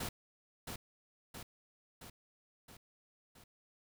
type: noise with echo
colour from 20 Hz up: pink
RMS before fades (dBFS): -40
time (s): 0-0.09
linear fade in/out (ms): 5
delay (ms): 670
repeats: 5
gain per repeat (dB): -4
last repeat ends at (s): 3.44
effects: none